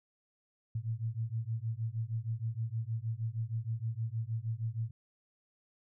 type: beating tone pair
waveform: sine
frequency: 110 / 116.4 Hz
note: A2 / A#2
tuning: 0 / -2 cents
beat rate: 6.4 Hz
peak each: -36 / -36 dBFS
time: 0.75-4.91 s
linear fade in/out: 5 ms
effects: none